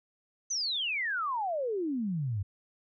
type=exponential sweep; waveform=sine; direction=down; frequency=6272 to 92 Hz; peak=-29 dBFS; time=0.5-2.43 s; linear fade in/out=10 ms; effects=none